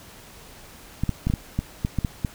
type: clicks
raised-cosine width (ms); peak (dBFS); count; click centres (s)
5; -10; 10; 1.036 / 1.093 / 1.27 / 1.3 / 1.338 / 1.59 / 1.849 / 1.987 / 2.048 / 2.248
effects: pink hiss -46 dBFS RMS until 2.34 s